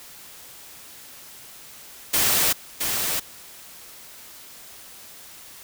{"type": "noise with echo", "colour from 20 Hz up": "white", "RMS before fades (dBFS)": -20, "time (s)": [2.13, 2.53], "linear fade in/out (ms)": 10, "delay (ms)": 670, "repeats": 1, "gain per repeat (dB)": -5, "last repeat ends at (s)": 3.2, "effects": ["white hiss -44 dBFS RMS until 5.63 s"]}